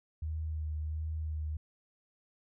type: tone with vibrato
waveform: sine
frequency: 77.78 Hz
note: D#2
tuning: in tune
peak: -33 dBFS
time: 0.22-1.57 s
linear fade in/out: 5 ms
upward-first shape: sine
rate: 1.4 Hz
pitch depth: 23 cents each way
effects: none